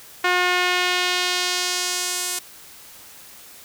sawtooth tone with band-pass filter sweep, 360 Hz, F#4, 47 cents flat, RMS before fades -22 dBFS, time 0.24-2.39 s, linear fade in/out 5 ms, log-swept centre 1800 to 9000 Hz, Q 1.1, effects white hiss -44 dBFS RMS until 3.64 s

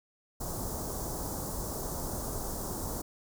pink band-stop noise, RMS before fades -36 dBFS, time 0.4-3.02 s, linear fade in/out 10 ms, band 1100 to 5800 Hz, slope 24 dB/octave, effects none

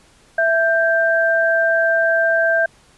sine tone pair together, 661 / 1575.8 Hz, E5 / G6, +5 / +9 cents, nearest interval octave + minor third, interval 1504 cents, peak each -16 dBFS, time 0.38-2.66 s, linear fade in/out 5 ms, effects pink hiss -52 dBFS RMS until 2.97 s + resampled to 24000 Hz

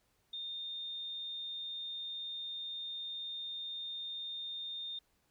sine tone, 3641 Hz, A#7, 41 cents flat, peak -39 dBFS, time 0.33-4.99 s, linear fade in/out 5 ms, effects pink hiss -75 dBFS RMS until 5.3 s

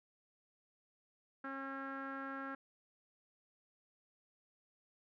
sawtooth tone with low-pass filter, 271.2 Hz, C#4, 38 cents flat, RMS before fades -44 dBFS, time 1.44-2.55 s, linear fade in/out 5 ms, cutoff 1500 Hz, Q 9, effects none

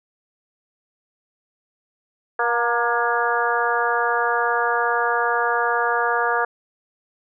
harmonic tone with a mistuned harmonic, 237.6 Hz, A#3, 33 cents sharp, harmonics 2 / 3 / 4 / 5 / 6 / 7, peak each -25 / -25 / -25 / -25 / -25 / -25 dBFS, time 2.39-6.45 s, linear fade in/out 5 ms, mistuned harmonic 4, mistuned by -38 cents, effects none

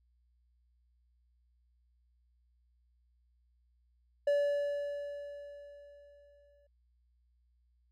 triangle tone with exponential decay, 575 Hz, D5, 37 cents flat, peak -23 dBFS, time 4.27-6.67 s, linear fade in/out 5 ms, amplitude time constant 520 ms, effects added 60 Hz sine -68 dBFS peak until 7.91 s

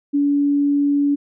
sine tone, 285.7 Hz, D4, 48 cents flat, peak -14 dBFS, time 0.13-1.16 s, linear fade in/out 20 ms, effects none

